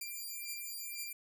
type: beating tone pair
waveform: 5% pulse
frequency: 2374 / 2376 Hz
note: D7 / D7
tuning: +18 / +20 cents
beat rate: 2 Hz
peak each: -34 / -34 dBFS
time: 0.01-1.13 s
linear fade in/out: 5 ms
effects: none